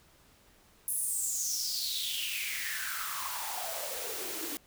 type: noise with high-pass filter sweep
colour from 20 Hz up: white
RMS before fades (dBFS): -35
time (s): 0.88-4.57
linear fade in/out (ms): 0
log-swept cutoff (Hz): 11000 to 280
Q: 6.7
effects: pink hiss -62 dBFS RMS until 4.66 s